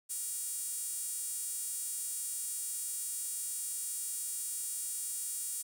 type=tone with high-pass filter; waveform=sawtooth; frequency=474.1 Hz; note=A#4; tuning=29 cents sharp; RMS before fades=-38 dBFS; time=0.09-5.63 s; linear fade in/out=20 ms; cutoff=8800 Hz; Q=3.6; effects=10-bit